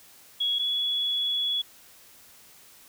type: tone pair in turn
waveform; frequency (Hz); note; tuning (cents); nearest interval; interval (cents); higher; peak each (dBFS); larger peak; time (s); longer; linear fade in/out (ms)
sine; 3340 / 3381; G#7 / G#7; +9 / +30; unison; 21; second; -23 / -24; first; 0.4-0.59 / 0.59-1.62; second; 10
effects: white hiss -53 dBFS RMS until 2.88 s